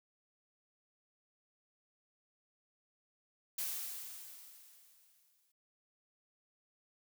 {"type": "noise with exponential decay", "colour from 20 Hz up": "blue", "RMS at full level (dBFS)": -37, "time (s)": [3.58, 5.52], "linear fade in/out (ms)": 5, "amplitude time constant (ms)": 420, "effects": []}